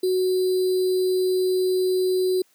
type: tone with sample-and-hold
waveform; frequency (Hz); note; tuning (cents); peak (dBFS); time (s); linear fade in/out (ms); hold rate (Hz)
sine; 370; F#4; 0; -18; 0.03-2.42; 5; 4410
effects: white hiss -62 dBFS RMS until 2.54 s + high-pass 200 Hz 12 dB/octave